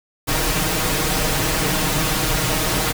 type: noise with comb filter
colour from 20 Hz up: pink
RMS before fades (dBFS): -20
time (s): 0.27-2.93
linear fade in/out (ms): 20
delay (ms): 6.4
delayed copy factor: +0.75
effects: none